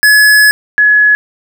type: tone pair in turn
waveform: square / sine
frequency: 1700 / 1692.8 Hz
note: G#6 / G#6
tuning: +40 / +33 cents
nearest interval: unison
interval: 7 cents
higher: first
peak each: -4 dBFS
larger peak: neither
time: 0.03-0.51 / 0.78-1.15 s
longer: first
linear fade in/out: 0 ms
effects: none